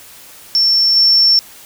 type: tone with level steps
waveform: sine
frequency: 5420 Hz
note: E8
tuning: 47 cents sharp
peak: -9 / -7 dBFS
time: 0.55-1.39 s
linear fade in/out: 0 ms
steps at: 0.96 s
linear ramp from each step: 5 ms
effects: white hiss -39 dBFS RMS until 1.65 s